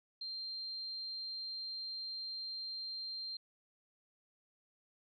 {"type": "tone", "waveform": "sine", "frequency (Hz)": 4170, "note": "C8", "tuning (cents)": -7, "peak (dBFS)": -40, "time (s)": [0.21, 3.37], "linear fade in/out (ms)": 5, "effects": []}